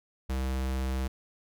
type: tone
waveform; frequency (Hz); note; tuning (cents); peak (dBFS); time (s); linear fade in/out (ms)
square; 65.41; C2; 0; -29; 0.29-1.08; 10
effects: none